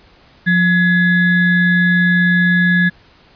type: ring-modulated tone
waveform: triangle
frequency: 932.3 Hz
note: A#5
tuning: in tune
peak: -5 dBFS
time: 0.46-2.9 s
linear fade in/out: 20 ms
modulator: 755 Hz
effects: pink hiss -48 dBFS RMS until 3.35 s + resampled to 11025 Hz